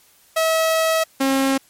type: tone pair in turn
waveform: sawtooth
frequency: 645 / 269.6 Hz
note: E5 / C#4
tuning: -38 / -48 cents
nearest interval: octave + minor third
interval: 1510 cents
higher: first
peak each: -12 dBFS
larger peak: neither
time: 0.36-1.04 / 1.2-1.58 s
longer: first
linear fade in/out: 10 ms
effects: white hiss -54 dBFS RMS until 1.69 s + MP3 64 kbps